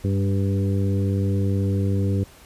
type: harmonic tone with a mistuned harmonic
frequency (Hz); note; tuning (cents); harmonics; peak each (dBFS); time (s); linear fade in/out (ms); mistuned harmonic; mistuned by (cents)
98.2; G2; +4; 1 / 2 / 3 / 4 / 5; -20 / -26 / -30 / -32 / -34; 0.04-2.24; 5; 3; -16
effects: pink hiss -49 dBFS RMS until 2.45 s + resampled to 32000 Hz